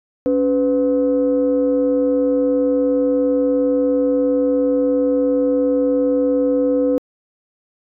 sine tone pair together, 280.5 / 500.8 Hz, C#4 / B4, +21 / +24 cents, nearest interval minor seventh, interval 1003 cents, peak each -16 / -15 dBFS, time 0.26-6.98 s, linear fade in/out 0 ms, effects tanh soft clip ceiling -8 dBFS

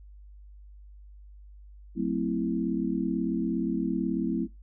sine chord, F# half-diminished seventh, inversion none, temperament equal with one note detuned, 185 / 223.8 / 261.6 / 329.6 Hz, F#3 / A3 / C4 / E4, 0 / +30 / 0 / 0 cents, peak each -31 dBFS, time 1.95-4.48 s, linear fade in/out 50 ms, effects noise-tail reverb RT60 0.2 s tail -23 dB re dry + added 50 Hz sine -46 dBFS peak until 4.62 s

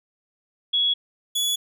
sine / sawtooth tone pair in turn, 3355 / 3402 Hz, G#7 / G#7, +17 / +41 cents, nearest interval unison, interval 24 cents, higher second, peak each -18 dBFS, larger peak neither, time 0.73-0.94 / 1.35-1.56 s, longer neither, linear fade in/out 10 ms, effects none

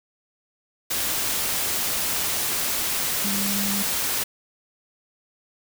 sine tone in noise, 200 Hz, G3, 35 cents sharp, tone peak -27 dBFS, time 3.24-3.83 s, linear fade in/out 10 ms, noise white, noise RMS -25 dBFS, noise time 0.9-4.24 s, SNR -5 dB, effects none

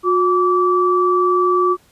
sine tone pair together, 361.1 / 1156.4 Hz, F#4 / D6, -42 / -27 cents, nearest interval octave + minor sixth, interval 2015 cents, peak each -15 dBFS, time 0.03-1.77 s, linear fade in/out 50 ms, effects pink hiss -54 dBFS RMS until 1.91 s + resampled to 32000 Hz

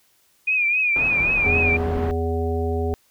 sine tone with vibrato, 2449 Hz, D#7, 28 cents flat, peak -17 dBFS, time 0.47-1.77 s, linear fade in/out 10 ms, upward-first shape triangle, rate 3.8 Hz, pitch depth 93 cents each way
pink low-pass noise, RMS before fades -30 dBFS, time 0.96-2.11 s, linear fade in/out 0 ms, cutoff 1400 Hz, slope 12 dB/octave
harmonic tone, 82.41 Hz, E2, in tune, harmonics 1 / 3 / 5 / 7 / 9, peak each -23 / -30 / -25 / -36 / -31 dBFS, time 1.46-2.94 s, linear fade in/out 0 ms
effects white hiss -61 dBFS RMS until 3.1 s

